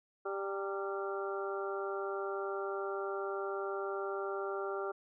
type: harmonic tone with a mistuned harmonic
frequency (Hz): 196.6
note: G3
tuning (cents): +5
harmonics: 2 / 3 / 4 / 5 / 6 / 7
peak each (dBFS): -37 / -43 / -44 / -52 / -45 / -43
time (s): 0.25-4.92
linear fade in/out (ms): 10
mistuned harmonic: 5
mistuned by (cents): -120
effects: none